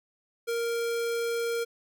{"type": "tone", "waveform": "square", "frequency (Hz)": 466.2, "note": "A#4", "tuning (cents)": 0, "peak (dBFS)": -28, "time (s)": [0.47, 1.65], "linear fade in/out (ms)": 20, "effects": []}